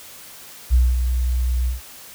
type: tone with ADSR envelope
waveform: sine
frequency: 61.74 Hz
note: B1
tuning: in tune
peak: -10 dBFS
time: 0.7-1.81 s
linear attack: 37 ms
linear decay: 220 ms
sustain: -7 dB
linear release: 140 ms
effects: white hiss -41 dBFS RMS until 2.14 s